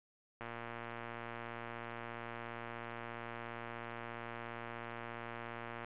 click train, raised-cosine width 0.5 ms, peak -29 dBFS, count 637, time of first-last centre 0.41-5.846 s, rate 117 Hz, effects resampled to 8000 Hz + 10-bit

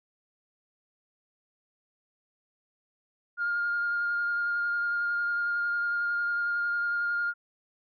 sine tone with vibrato, 1412 Hz, F6, 19 cents sharp, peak -25 dBFS, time 3.37-7.34 s, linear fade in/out 50 ms, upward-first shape sine, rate 11 Hz, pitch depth 11 cents each way, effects tanh soft clip ceiling -21 dBFS

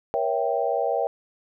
sine chord, A# diminished seventh, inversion none, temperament equal with one note detuned, 475.1 / 554.4 / 659.3 / 784 Hz, A#4 / C#5 / E5 / G5, +33 / 0 / 0 / 0 cents, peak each -27 dBFS, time 0.14-1.07 s, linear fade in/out 0 ms, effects none

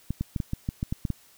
clicks, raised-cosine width 5 ms, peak -15 dBFS, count 10, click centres 0.106 / 0.21 / 0.362 / 0.402 / 0.534 / 0.689 / 0.829 / 0.925 / 1.052 / 1.103 s, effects white hiss -57 dBFS RMS until 1.37 s

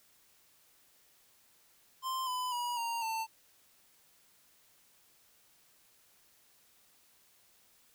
square tone with pitch steps, 1044 / 1004.4 / 966.2 / 929.6 / 894.3 Hz, C6 / B5 / B5 / A#5 / A5, -4 / +29 / -38 / -5 / +28 cents, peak -34 dBFS, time 2.02-3.27 s, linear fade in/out 50 ms, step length 250 ms, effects white hiss -66 dBFS RMS until 7.94 s

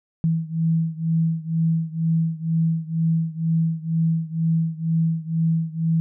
sine beating tone pair, 162.4 / 164.5 Hz, E3 / E3, -26 / -3 cents, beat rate 2.1 Hz, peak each -21 / -23 dBFS, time 0.24-6 s, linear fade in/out 0 ms, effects none

